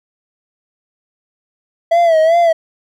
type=tone with vibrato; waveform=triangle; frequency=659.3 Hz; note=E5; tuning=in tune; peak=-6 dBFS; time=1.91-2.53 s; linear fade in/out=10 ms; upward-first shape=sine; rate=2.6 Hz; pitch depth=82 cents each way; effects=none